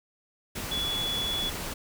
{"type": "tone in noise", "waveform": "sine", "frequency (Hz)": 3407, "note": "G#7", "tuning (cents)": 44, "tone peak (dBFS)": -28, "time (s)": [0.71, 1.5], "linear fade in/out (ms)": 10, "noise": "pink", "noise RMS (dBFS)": -35, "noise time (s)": [0.55, 1.74], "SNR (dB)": 4, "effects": []}